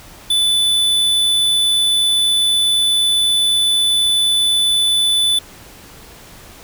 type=tone; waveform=square; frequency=3492 Hz; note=A7; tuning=14 cents flat; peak=-13 dBFS; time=0.3-5.39 s; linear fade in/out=5 ms; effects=pink hiss -40 dBFS RMS until 6.63 s